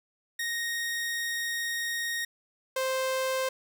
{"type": "tone pair in turn", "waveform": "sawtooth", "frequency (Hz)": [1864.7, 523.3], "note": ["A#6", "C5"], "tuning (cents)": [0, 0], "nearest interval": "octave + minor seventh", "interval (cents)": 2200, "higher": "first", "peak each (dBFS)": [-26, -23], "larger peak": "second", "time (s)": [[0.39, 2.25], [2.76, 3.49]], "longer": "first", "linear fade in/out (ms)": 5, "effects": []}